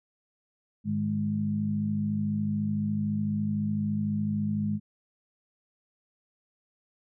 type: tone cluster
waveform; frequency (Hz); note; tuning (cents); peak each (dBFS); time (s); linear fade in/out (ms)
sine; 104.3 / 154.4 / 208.3; G#2 / D#3 / G#3; +8 / -13 / +5; -33 / -34 / -27; 0.84-4.8; 50
effects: none